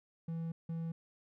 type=tone bursts at uneven times; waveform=triangle; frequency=164.81 Hz; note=E3; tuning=in tune; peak=-34 dBFS; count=2; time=0.28-0.52 / 0.69-0.92 s; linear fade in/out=5 ms; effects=none